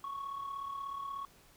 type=tone with amplitude modulation; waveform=sine; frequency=1108.7 Hz; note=C#6; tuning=in tune; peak=-33 dBFS; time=0.04-1.25 s; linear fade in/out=2 ms; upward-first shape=sine; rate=36.6 Hz; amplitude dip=65%; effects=tanh soft clip ceiling -35 dBFS + pink hiss -62 dBFS RMS until 1.56 s